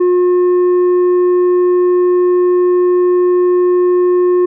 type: tone with tanh clipping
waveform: sine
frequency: 358.7 Hz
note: F4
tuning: 46 cents sharp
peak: -9 dBFS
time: 0-4.46 s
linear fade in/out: 10 ms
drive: 5 dB
effects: none